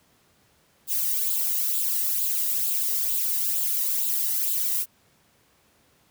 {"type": "noise with flanger", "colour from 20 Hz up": "violet", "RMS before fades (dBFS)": -25, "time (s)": [0.87, 4.86], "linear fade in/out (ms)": 50, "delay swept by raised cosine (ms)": [0.25, 1.06], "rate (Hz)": 2.2, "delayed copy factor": 0.55, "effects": ["pink hiss -62 dBFS RMS until 6.1 s", "high-pass 80 Hz 12 dB/octave"]}